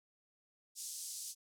pink band-pass noise, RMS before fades -45 dBFS, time 0.75-1.35 s, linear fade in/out 50 ms, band 5300 to 11000 Hz, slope 24 dB/octave, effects none

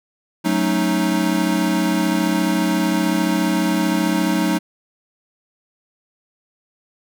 square chord, D# half-diminished seventh, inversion first, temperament equal, 185 / 220 / 277.2 / 311.1 Hz, F#3 / A3 / C#4 / D#4, 0 / 0 / 0 / 0 cents, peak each -22 / -24 / -26 / -21 dBFS, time 0.44-4.59 s, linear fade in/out 20 ms, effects none

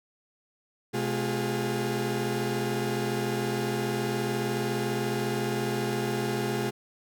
35% pulse tone cluster, 127 / 213.8 / 353.6 / 408 Hz, B2 / A3 / F4 / G#4, +49 / -49 / +22 / -31 cents, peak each -31 dBFS, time 0.93-6.71 s, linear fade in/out 20 ms, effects none

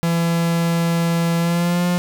45% pulse tone with pitch glide, 168.2 to 176.77 Hz, E3 to F3, +35 to +21 cents, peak -16 dBFS, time 0.03-1.98 s, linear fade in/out 0 ms, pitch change +86 cents, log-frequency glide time 1.38-1.87 s, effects 8-bit

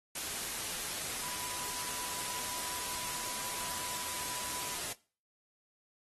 sine tone in noise, 987.8 Hz, B5, in tune, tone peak -47 dBFS, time 1.22-4.75 s, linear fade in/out 5 ms, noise white, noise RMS -38 dBFS, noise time 0.15-4.93 s, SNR -12 dB, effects noise-tail reverb RT60 0.4 s tail -22 dB re dry + AAC 32 kbps

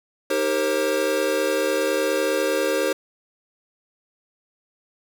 square chord, C minor seventh, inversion first, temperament equal with one note detuned, 311.1 / 392 / 466.2 / 536.1 Hz, Eb4 / G4 / Bb4 / C5, 0 / 0 / 0 / +42 cents, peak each -29 / -27 / -27 / -24 dBFS, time 0.3-2.93 s, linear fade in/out 5 ms, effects none

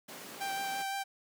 pink high-pass noise, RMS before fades -47 dBFS, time 0.08-0.83 s, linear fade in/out 10 ms, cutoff 180 Hz, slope 24 dB/octave
sawtooth tone with vibrato, 784 Hz, G5, in tune, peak -30 dBFS, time 0.4-1.04 s, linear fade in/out 20 ms, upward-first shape sine, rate 5.8 Hz, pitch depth 11 cents each way
effects none

